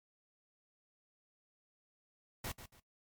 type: noise with echo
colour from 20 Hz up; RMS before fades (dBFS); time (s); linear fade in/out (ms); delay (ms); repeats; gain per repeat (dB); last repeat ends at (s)
pink; -41; 2.44-2.52; 5; 140; 2; -11; 2.8
effects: noise-tail reverb RT60 0.1 s tail -17 dB re dry + MP3 96 kbps